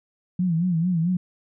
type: tone with vibrato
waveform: sine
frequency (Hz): 172.3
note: F3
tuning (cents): -23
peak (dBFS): -19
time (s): 0.39-1.17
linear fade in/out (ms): 5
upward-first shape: sine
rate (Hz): 4.5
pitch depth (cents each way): 120
effects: none